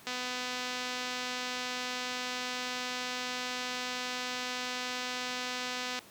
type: click train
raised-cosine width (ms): 0.2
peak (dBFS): -19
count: 1481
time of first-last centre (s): 0.07-5.99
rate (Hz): 250
effects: pink hiss -54 dBFS RMS until 6.1 s + high-pass 150 Hz 12 dB/octave